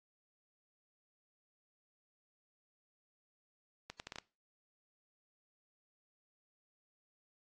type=accelerating click train; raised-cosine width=0.2 ms; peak=-26 dBFS; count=6; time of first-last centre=3.9-4.185 s; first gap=99 ms; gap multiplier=0.72; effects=noise-tail reverb RT60 0.3 s tail -21 dB re dry + AAC 32 kbps